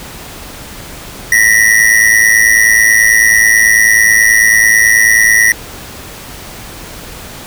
square ring-modulated tone, 1915 Hz, A#6, 46 cents sharp, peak -3 dBFS, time 1.32-5.52 s, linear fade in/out 2 ms, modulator 54.6 Hz, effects pink hiss -29 dBFS RMS until 7.46 s

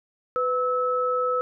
sine tone pair together, 500.1 / 1300 Hz, B4 / E6, +22 / -24 cents, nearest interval octave + perfect fourth, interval 1654 cents, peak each -24 dBFS, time 0.36-1.41 s, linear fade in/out 0 ms, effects none

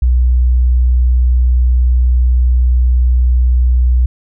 sine tone, 61.74 Hz, B1, in tune, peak -7 dBFS, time 0.02-4.06 s, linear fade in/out 5 ms, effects none

